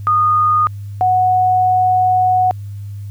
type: tone pair in turn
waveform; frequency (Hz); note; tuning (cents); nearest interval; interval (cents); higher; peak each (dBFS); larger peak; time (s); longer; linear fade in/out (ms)
sine; 1230 / 737.3; D#6 / F#5; -20 / -6; major sixth; 886; first; -10; neither; 0.07-0.67 / 1.01-2.51; second; 0
effects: added 101 Hz sine -25 dBFS peak until 3.1 s + white hiss -54 dBFS RMS until 3.1 s